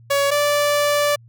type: tone pair in turn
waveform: sawtooth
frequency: 562 / 583.6 Hz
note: C#5 / D5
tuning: +24 / -11 cents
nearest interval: minor second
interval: 65 cents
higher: second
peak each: -12 dBFS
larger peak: neither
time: 0.1-0.31 / 0.31-1.16 s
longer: second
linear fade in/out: 10 ms
effects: added 116 Hz sine -44 dBFS peak until 1.28 s